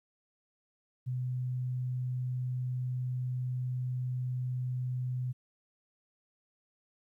sine tone, 126.2 Hz, B2, 38 cents sharp, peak -31 dBFS, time 1.06-5.33 s, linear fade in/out 20 ms, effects 12-bit

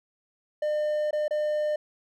triangle tone with dropouts, 603 Hz, D5, 46 cents sharp, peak -22 dBFS, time 0.62-1.76 s, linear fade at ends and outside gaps 5 ms, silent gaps 1.109-1.129 / 1.281-1.308 s, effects none

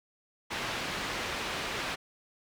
white low-pass noise, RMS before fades -35 dBFS, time 0.5-1.96 s, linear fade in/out 20 ms, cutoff 2900 Hz, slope 12 dB/octave, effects none

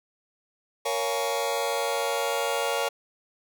sawtooth chord, Bb minor seventh, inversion none, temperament just, 466.2 / 559.4 / 699.2 / 839.1 Hz, Bb4 / Db5 / F5 / Ab5, 0 / +16 / +2 / +18 cents, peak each -26 / -25 / -29 / -28 dBFS, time 0.85-2.89 s, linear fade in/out 10 ms, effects none

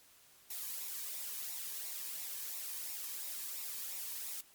blue noise with flanger, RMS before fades -42 dBFS, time 0.5-4.41 s, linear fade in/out 5 ms, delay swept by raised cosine 0.63 to 1.48 ms, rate 2.9 Hz, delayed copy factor -0.5, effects white hiss -63 dBFS RMS until 4.54 s + MP3 96 kbps

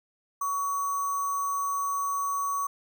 sine tone with sample-and-hold, 1125 Hz, C#6, 25 cents sharp, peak -26 dBFS, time 0.41-2.67 s, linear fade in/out 5 ms, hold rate 7350 Hz, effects none

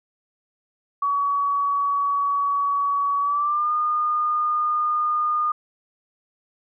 sine tone with pitch glide, 1131 to 1219.2 Hz, C#6 to D#6, +34 to -36 cents, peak -19 dBFS, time 1.02-5.52 s, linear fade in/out 5 ms, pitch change +130 cents, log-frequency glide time 3.2-3.72 s, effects none

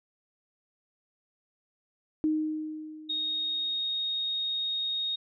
sine tone with exponential decay, 310 Hz, D#4, 6 cents flat, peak -22 dBFS, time 2.24-3.81 s, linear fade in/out 0 ms, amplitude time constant 340 ms
sine tone, 3729 Hz, A#7, in tune, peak -28 dBFS, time 3.09-5.16 s, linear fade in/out 10 ms
effects none

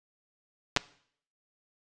clicks, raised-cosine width 0.2 ms, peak -5 dBFS, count 2, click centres 0.764 / 0.771 s, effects noise-tail reverb RT60 0.6 s tail -20 dB re dry + resampled to 22050 Hz

